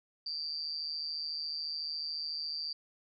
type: tone with amplitude modulation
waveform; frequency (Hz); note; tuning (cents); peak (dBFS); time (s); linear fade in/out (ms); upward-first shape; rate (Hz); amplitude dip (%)
sine; 4699; D8; 0; -31; 0.26-2.73; 5; sine; 154; 90
effects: none

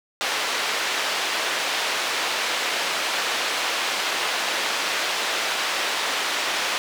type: band-pass noise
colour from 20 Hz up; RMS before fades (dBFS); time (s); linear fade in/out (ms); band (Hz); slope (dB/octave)
white; -25; 0.21-6.78; 0; 450 to 3600; 12
effects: none

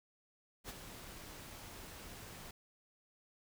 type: noise with ADSR envelope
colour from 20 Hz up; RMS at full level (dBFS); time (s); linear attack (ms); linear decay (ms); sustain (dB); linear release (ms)
pink; -44; 0.64-2.51; 52; 33; -7; 4
effects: none

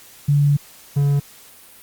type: tone pair in turn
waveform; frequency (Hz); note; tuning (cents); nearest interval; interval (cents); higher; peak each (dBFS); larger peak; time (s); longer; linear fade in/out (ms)
sine / triangle; 144 / 142.18; D3 / C#3; -34 / +44; unison; 22; first; -12; neither; 0.28-0.57 / 0.96-1.2; first; 10
effects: white hiss -45 dBFS RMS until 1.82 s + Opus 48 kbps

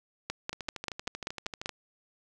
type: two click trains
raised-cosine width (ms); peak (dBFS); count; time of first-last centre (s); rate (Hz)
0.2; -20 / -15; 16 / 8; 0.53-1.693 / 0.3-1.659; 12.9 / 5.15
effects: none

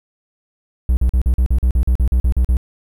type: tone bursts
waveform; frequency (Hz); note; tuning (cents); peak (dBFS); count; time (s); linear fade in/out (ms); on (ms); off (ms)
triangle; 61.8; B1; +2; -9; 14; 0.89-2.569; 0; 80; 43
effects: 8-bit

